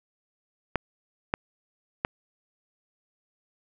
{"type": "clicks", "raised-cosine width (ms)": 0.5, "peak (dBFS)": -9, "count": 3, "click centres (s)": [0.757, 1.339, 2.049], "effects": []}